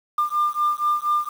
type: beating tone pair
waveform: sine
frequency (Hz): 1197 / 1201.2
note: D6 / D6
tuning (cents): +33 / +39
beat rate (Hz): 4.2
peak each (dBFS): -21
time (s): 0.18-1.29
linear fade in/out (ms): 5
effects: tanh soft clip ceiling -13 dBFS + 7-bit